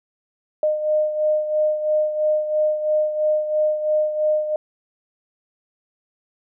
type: beating tone pair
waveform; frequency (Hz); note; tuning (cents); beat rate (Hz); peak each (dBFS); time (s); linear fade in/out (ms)
sine; 611 / 614; D#5 / D#5; -32 / -23; 3; -18 / -25; 0.63-4.56; 2
effects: none